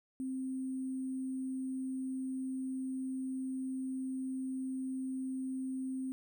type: tone with sample-and-hold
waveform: sine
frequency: 261.6 Hz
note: C4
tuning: in tune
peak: -35 dBFS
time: 0.2-6.12 s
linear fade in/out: 0 ms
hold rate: 8820 Hz
effects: none